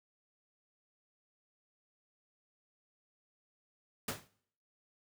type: noise with exponential decay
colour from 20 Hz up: pink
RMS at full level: -32 dBFS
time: 4.08-4.28 s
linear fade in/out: 5 ms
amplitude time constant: 42 ms
effects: noise-tail reverb RT60 0.6 s tail -20 dB re dry + high-pass 80 Hz 12 dB/octave